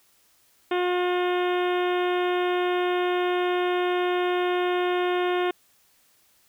harmonic tone with a mistuned harmonic, 358.4 Hz, F4, 45 cents sharp, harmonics 1 / 2 / 3 / 4 / 5 / 6 / 7 / 8 / 9 / 10, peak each -23 / -29 / -33 / -35 / -37 / -39 / -40 / -41 / -42 / -43 dBFS, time 0.71-5.51 s, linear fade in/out 5 ms, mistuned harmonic 9, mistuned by -23 cents, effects white hiss -62 dBFS RMS until 6.48 s

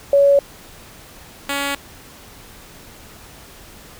sine / 5% pulse tone pair in turn, 562 / 281 Hz, C#5 / C#4, +24 / +24 cents, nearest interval octave, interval 1200 cents, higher first, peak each -9 dBFS, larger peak neither, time 0.13-0.39 / 1.49-1.75 s, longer neither, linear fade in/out 2 ms, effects pink hiss -42 dBFS RMS until 3.99 s

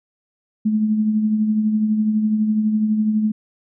sine tone with tremolo, 215 Hz, A3, 40 cents flat, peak -13 dBFS, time 0.65-3.32 s, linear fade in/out 10 ms, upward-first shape triangle, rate 12 Hz, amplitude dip 50%, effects none

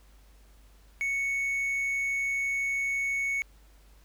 triangle tone, 2217 Hz, C#7, in tune, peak -25 dBFS, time 1.01-3.42 s, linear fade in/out 0 ms, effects added 50 Hz sine -54 dBFS peak until 4.04 s + pink hiss -63 dBFS RMS until 4.04 s

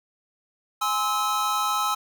square chord, Ab augmented, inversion none, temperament just, 830.6 / 1038.3 / 1297.8 Hz, Ab5 / C6 / E6, 0 / -14 / -27 cents, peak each -30 / -30 / -25 dBFS, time 0.81-1.95 s, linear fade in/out 10 ms, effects none

